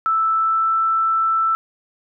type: tone with pitch glide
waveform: sine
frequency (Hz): 1318.5 to 1326.1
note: E6 to E6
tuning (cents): 0 to +10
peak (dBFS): -15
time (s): 0.06-1.55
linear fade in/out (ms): 0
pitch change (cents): +10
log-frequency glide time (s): 0.34-0.74
effects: none